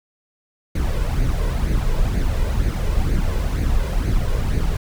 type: noise with flanger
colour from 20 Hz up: brown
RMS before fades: -19 dBFS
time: 0.75-4.77 s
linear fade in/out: 5 ms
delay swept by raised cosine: 0.46 to 2.06 ms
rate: 2.1 Hz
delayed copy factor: +0.55
effects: none